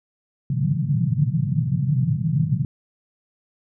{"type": "band-pass noise", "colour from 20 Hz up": "pink", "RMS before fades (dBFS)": -21, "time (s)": [0.5, 2.65], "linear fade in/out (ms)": 2, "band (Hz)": [120, 170], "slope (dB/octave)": 48, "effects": []}